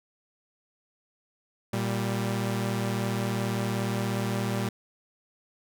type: tone pair together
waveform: sawtooth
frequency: 116.54 / 196 Hz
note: A#2 / G3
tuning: 0 / 0 cents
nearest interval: major sixth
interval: 900 cents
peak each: -25 / -26 dBFS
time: 1.73-4.69 s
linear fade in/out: 5 ms
effects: none